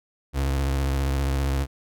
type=tone with vibrato; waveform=35% pulse; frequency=68.2 Hz; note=C#2; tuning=28 cents flat; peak=-20 dBFS; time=0.33-1.67 s; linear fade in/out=50 ms; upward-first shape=sine; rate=15 Hz; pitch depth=57 cents each way; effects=none